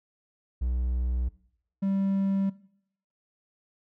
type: tone pair in turn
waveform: triangle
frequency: 61.74 / 195.05 Hz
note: B1 / G3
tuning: 0 / -8 cents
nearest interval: octave + minor sixth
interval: 1992 cents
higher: second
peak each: -23 / -22 dBFS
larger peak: second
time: 0.61-1.29 / 1.82-2.5 s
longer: neither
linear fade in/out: 10 ms
effects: noise-tail reverb RT60 0.7 s tail -20 dB re dry